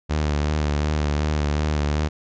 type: tone with vibrato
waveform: sawtooth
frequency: 74.8 Hz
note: D2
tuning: 32 cents sharp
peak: -16 dBFS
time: 0.09-2.09 s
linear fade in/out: 20 ms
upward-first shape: sine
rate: 2.7 Hz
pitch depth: 38 cents each way
effects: resampled to 16000 Hz